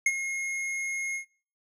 square tone with ADSR envelope, 2154 Hz, C7, 50 cents sharp, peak -19 dBFS, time 0.06-1.25 s, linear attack 4 ms, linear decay 43 ms, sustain -12 dB, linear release 100 ms, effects noise-tail reverb RT60 0.4 s tail -18 dB re dry + low-pass 10000 Hz 12 dB/octave

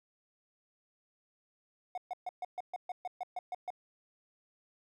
triangle tone bursts, 728 Hz, F#5, 28 cents flat, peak -33 dBFS, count 12, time 1.95-3.704 s, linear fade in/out 2 ms, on 27 ms, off 130 ms, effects none

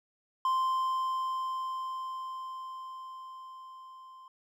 triangle tone with level ramp, 1043 Hz, C6, 6 cents flat, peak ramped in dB -23 to -47 dBFS, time 0.45-4.28 s, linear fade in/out 2 ms, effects none

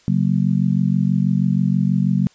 sine chord, F# major, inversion second, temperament just, 138.75 / 185 / 231.2 Hz, C#3 / F#3 / A#3, +2 / 0 / -14 cents, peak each -19 / -17 / -23 dBFS, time 0.08-2.27 s, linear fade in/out 0 ms, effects white hiss -54 dBFS RMS until 2.34 s + resampled to 16000 Hz

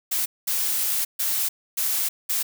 blue noise bursts at uneven times, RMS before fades -24 dBFS, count 5, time 0.11-0.26 / 0.47-1.05 / 1.19-1.49 / 1.77-2.09 / 2.29-2.43 s, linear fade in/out 10 ms, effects none

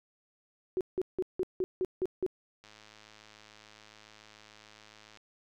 sine tone bursts, 370.5 Hz, F#4, 2 cents sharp, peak -27 dBFS, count 8, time 0.77-2.264 s, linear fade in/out 0 ms, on 38 ms, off 170 ms
click train, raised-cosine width 0.2 ms, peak -36 dBFS, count 272, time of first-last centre 2.64-5.173 s, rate 107 Hz
effects none

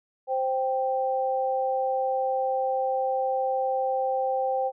sine tone pair together, 523.3 / 784 Hz, C5 / G5, 0 / 0 cents, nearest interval perfect fifth, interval 700 cents, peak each -26 dBFS, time 0.27-4.72 s, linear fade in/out 50 ms, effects none

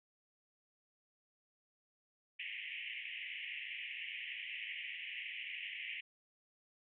white band-pass noise, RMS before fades -45 dBFS, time 2.39-6.01 s, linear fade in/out 10 ms, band 1900 to 3000 Hz, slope 96 dB/octave, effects none

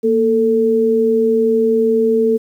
sine tone pair together, 232 / 444.4 Hz, A#3 / A4, -8 / +17 cents, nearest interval major seventh, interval 1125 cents, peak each -17 / -12 dBFS, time 0.03-2.38 s, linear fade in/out 20 ms, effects 8-bit

